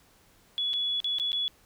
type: tone with dropouts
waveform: sine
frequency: 3396 Hz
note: G#7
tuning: 38 cents sharp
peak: -26 dBFS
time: 0.58-1.48 s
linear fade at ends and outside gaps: 0 ms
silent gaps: 0.733-0.738 / 1.003-1.044 / 1.185-1.198 / 1.319-1.33 s
effects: pink hiss -61 dBFS RMS until 1.65 s